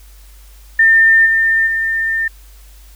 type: tone with level steps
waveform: sine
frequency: 1804 Hz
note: A6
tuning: 43 cents sharp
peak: -6 / -10 / -14 dBFS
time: 0.79-2.28 s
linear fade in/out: 5 ms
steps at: 1.25 / 1.66 s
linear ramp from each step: 20 ms
effects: added 50 Hz sine -38 dBFS peak until 2.95 s + white hiss -48 dBFS RMS until 2.95 s